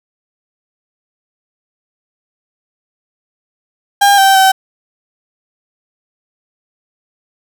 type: tone with pitch steps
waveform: 35% pulse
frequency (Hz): 804 / 778 / 767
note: G5 / G5 / G5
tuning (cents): +44 / -13 / -38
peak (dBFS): -4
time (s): 4.01-4.52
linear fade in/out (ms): 10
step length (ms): 170
effects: none